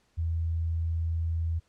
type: tone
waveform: sine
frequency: 82.4 Hz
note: E2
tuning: in tune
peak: -26 dBFS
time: 0.17-1.6 s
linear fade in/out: 20 ms
effects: pink hiss -69 dBFS RMS until 1.68 s + low-pass 8000 Hz 12 dB/octave